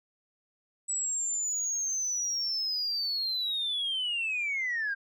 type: linear sweep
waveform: sine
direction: down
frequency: 7890 to 1568 Hz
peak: -27 dBFS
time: 0.88-4.95 s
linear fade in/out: 20 ms
effects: tanh soft clip ceiling -25 dBFS